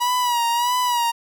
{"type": "tone with vibrato", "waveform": "45% pulse", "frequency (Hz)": 965, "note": "B5", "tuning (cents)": -40, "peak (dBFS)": -18, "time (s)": [0, 1.12], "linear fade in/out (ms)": 20, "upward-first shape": "sine", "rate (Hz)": 1.6, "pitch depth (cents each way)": 58, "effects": []}